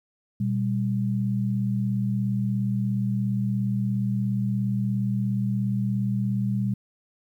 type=tone pair together; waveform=sine; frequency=121.05 / 198.1 Hz; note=B2 / G3; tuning=-34 / +18 cents; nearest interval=major sixth; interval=852 cents; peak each=-25 dBFS; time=0.4-6.74 s; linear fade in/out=5 ms; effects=10-bit